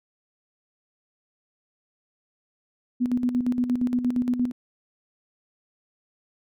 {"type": "tone with tremolo", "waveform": "sine", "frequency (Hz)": 246.9, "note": "B3", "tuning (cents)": 0, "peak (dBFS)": -19, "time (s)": [3, 4.52], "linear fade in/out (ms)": 20, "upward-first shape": "square", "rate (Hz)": 8.6, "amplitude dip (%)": 60, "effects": []}